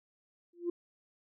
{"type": "tone with exponential growth", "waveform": "sine", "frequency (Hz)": 346.7, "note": "F4", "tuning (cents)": -13, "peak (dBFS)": -26, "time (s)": [0.53, 0.7], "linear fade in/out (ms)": 5, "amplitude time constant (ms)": 36, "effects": ["tanh soft clip ceiling -25 dBFS"]}